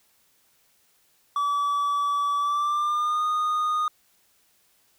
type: tone with pitch glide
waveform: triangle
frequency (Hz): 1149 to 1231.5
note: D6 to D#6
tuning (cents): -38 to -18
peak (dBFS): -20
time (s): 1.36-3.88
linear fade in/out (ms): 2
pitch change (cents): +120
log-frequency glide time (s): 2.38-3.25
effects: white hiss -64 dBFS RMS until 4.98 s